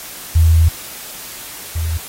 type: tone pair in turn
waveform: sine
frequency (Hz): 81.4 / 81.4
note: E2 / E2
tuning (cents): -21 / -21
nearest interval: unison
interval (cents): 0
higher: neither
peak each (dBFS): -7 / -16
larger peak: first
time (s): 0.35-0.69 / 1.75-1.98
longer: first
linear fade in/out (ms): 10
effects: white hiss -32 dBFS RMS until 2.08 s + AAC 48 kbps